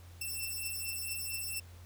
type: beating tone pair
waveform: 5% pulse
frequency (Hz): 2678 / 2682.4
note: E7 / E7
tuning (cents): +27 / +30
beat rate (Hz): 4.4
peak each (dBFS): -30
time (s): 0.21-1.6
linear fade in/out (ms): 5
effects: added 87 Hz sine -50 dBFS peak until 1.85 s + pink hiss -60 dBFS RMS until 1.85 s